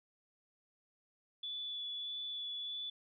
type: tone with vibrato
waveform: sine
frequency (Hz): 3447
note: A7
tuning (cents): -36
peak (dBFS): -39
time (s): 1.43-2.9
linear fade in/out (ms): 5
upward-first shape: sine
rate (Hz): 1.6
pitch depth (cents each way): 11
effects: none